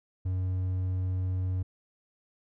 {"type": "tone", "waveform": "triangle", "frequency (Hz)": 92.5, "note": "F#2", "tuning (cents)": 0, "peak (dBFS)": -25, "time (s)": [0.25, 1.63], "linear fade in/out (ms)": 10, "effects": []}